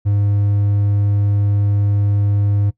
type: tone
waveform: triangle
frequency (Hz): 101.8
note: G#2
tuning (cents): -34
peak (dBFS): -11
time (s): 0.05-2.71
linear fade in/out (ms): 20
effects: noise-tail reverb RT60 0.1 s tail -18 dB re dry